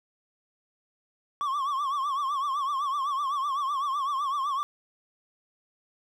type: tone with vibrato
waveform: triangle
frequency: 1117 Hz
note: C#6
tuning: 13 cents sharp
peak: -24 dBFS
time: 1.41-4.63 s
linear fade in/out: 0 ms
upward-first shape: triangle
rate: 7.9 Hz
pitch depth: 130 cents each way
effects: none